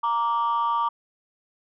sine tone pair together, 932.3 / 1167.9 Hz, A#5 / D6, 0 / -10 cents, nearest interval major third, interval 390 cents, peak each -22 dBFS, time 0.03-0.89 s, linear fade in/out 10 ms, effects tanh soft clip ceiling -17 dBFS

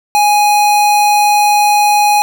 square tone, 830.6 Hz, G#5, in tune, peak -8 dBFS, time 0.15-2.22 s, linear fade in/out 0 ms, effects none

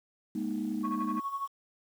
sine chord, Ab suspended second, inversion none, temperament equal with one note detuned, 207.7 / 237.8 / 311.1 Hz, Ab3 / Bb3 / Eb4, 0 / +35 / 0 cents, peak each -34 dBFS, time 0.35-1.2 s, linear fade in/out 5 ms
sine tone with tremolo, 1107 Hz, C#6, 3 cents flat, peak -29 dBFS, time 0.83-1.48 s, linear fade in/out 20 ms, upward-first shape sine, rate 12 Hz, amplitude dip 70%
effects tanh soft clip ceiling -23 dBFS + 9-bit

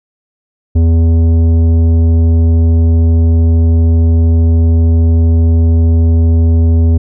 sine tone with tanh clipping, 82.41 Hz, E2, in tune, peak -7 dBFS, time 0.75-6.98 s, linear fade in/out 10 ms, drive 11 dB, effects none

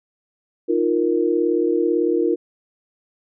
sine chord, Eb suspended second, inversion none, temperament equal, 311.1 / 349.2 / 466.2 Hz, Eb4 / F4 / Bb4, 0 / 0 / 0 cents, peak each -22 / -19 / -21 dBFS, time 0.68-2.36 s, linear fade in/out 20 ms, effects none

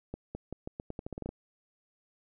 accelerating click train, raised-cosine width 2 ms, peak -24 dBFS, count 13, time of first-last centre 0.14-1.291 s, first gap 210 ms, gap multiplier 0.84, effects none

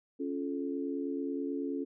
sine chord, Db augmented, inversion none, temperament just, 277.2 / 346.5 / 433.1 Hz, Db4 / F4 / A4, 0 / -14 / -27 cents, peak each -34 / -39 / -39 dBFS, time 0.19-1.85 s, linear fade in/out 20 ms, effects none

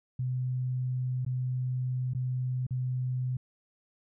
sine tone with dropouts, 127.1 Hz, C3, 50 cents flat, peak -28 dBFS, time 0.19-3.37 s, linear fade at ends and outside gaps 5 ms, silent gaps 1.25-1.263 / 2.136-2.148 / 2.667-2.707 s, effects none

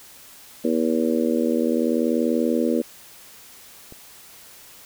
harmonic tone, 80.5 Hz, E2, 41 cents flat, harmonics 3 / 4 / 5 / 6 / 7, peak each -22 / -24 / -28 / -25 / -29 dBFS, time 0.64-2.82 s, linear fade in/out 10 ms
click, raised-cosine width 2 ms, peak -27 dBFS, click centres 3.924 s
effects white hiss -46 dBFS RMS until 4.85 s

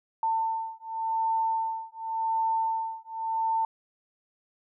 sine beating tone pair, 896 / 896.89 Hz, A5 / A5, +31 / +33 cents, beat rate 0.89 Hz, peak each -29 dBFS, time 0.23-3.65 s, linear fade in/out 2 ms, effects none

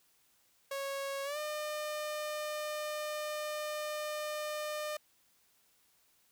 sawtooth tone with pitch glide, 551 to 604.4 Hz, C#5 to D5, -11 to +50 cents, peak -32 dBFS, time 0.71-4.97 s, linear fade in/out 5 ms, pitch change +161 cents, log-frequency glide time 1.24-1.38 s, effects white hiss -70 dBFS RMS until 6.31 s

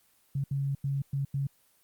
sine tone bursts at uneven times, 138.59 Hz, C#3, in tune, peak -27 dBFS, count 5, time 0.35-0.44 / 0.51-0.75 / 0.84-1.02 / 1.13-1.25 / 1.34-1.47 s, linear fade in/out 5 ms, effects white hiss -66 dBFS RMS until 1.83 s + Opus 24 kbps

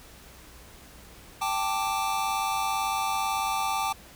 square chord, G suspended second, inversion none, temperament just, 784 / 882 / 1176 Hz, G5 / A5 / D6, 0 / +4 / +2 cents, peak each -31 dBFS, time 1.41-3.93 s, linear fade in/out 10 ms, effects added 60 Hz sine -55 dBFS peak until 4.15 s + pink hiss -50 dBFS RMS until 4.15 s

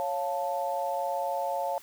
sine chord, Db augmented, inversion none, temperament equal, 554.4 / 698.5 / 880 Hz, Db5 / F5 / A5, 0 / 0 / 0 cents, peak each -32 dBFS, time 0-1.78 s, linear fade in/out 0 ms, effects white hiss -52 dBFS RMS until 1.82 s

